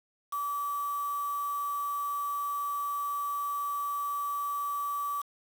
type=tone with quantisation; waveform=sine; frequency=1151 Hz; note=D6; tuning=35 cents flat; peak=-30 dBFS; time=0.32-5.22 s; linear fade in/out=10 ms; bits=7; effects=none